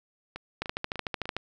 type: two click trains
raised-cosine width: 0.3 ms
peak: -14 / -21 dBFS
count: 11 / 4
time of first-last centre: 0.62-1.366 / 0.36-1.256 s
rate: 13.4 / 3.35 Hz
effects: none